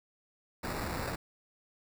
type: noise with sample-and-hold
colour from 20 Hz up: pink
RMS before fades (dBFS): -36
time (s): 0.63-1.16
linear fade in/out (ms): 10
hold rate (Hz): 3150
effects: none